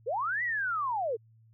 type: linear two-way sweep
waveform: sine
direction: up then down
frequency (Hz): 410 to 1997 to 410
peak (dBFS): -28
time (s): 0.06-1.17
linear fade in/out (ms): 20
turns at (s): 0.43
effects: added 112 Hz sine -57 dBFS peak until 1.53 s